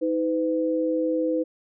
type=tone pair together; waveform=sine; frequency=317.6 / 504.6 Hz; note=D#4 / B4; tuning=+36 / +37 cents; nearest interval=minor sixth; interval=801 cents; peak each=-24 dBFS; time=0.01-1.44 s; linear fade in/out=20 ms; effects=none